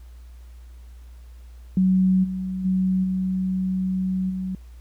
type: tone with level steps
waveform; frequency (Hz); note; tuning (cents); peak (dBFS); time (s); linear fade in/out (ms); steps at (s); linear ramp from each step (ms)
sine; 186.9; F#3; +18; -15 / -25 / -18 / -21 / -25; 1.77-4.55; 2; 2.23 / 2.64 / 3.03 / 4.29; 20
effects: added 60 Hz sine -40 dBFS peak until 4.8 s + pink hiss -60 dBFS RMS until 4.8 s